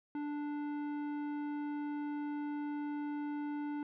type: tone with tanh clipping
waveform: triangle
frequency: 293.5 Hz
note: D4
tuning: 1 cent flat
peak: -38 dBFS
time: 0.15-3.83 s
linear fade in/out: 2 ms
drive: 17 dB
effects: none